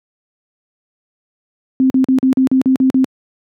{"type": "tone bursts", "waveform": "sine", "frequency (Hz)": 261.6, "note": "C4", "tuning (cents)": 0, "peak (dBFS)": -8, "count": 9, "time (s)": [1.8, 3.044], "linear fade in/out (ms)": 0, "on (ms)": 100, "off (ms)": 43, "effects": ["high-pass 150 Hz 12 dB/octave"]}